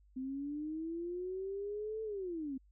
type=linear two-way sweep; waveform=sine; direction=up then down; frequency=256.1 to 443.5 to 256.1 Hz; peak=-37 dBFS; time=0.16-2.58 s; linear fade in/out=10 ms; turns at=2.03 s; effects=added 50 Hz sine -62 dBFS peak until 2.71 s